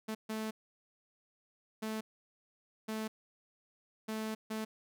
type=tone bursts at uneven times; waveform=sawtooth; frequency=218.5 Hz; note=A3; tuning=12 cents flat; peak=-32 dBFS; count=6; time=0.08-0.15 / 0.29-0.51 / 1.82-2.01 / 2.88-3.08 / 4.08-4.35 / 4.5-4.65 s; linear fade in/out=10 ms; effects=none